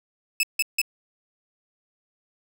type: tone bursts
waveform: sawtooth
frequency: 2607 Hz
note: E7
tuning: 20 cents flat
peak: -16 dBFS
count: 3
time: 0.4-0.816 s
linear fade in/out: 2 ms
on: 32 ms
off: 160 ms
effects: none